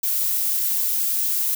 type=noise; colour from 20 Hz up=violet; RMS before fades=-22 dBFS; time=0.03-1.55 s; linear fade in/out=5 ms; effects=none